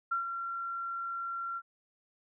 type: tone with ADSR envelope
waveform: sine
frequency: 1369 Hz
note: F6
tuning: 35 cents flat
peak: -27 dBFS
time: 0.11-1.62 s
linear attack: 10 ms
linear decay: 120 ms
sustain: -7 dB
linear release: 51 ms
effects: none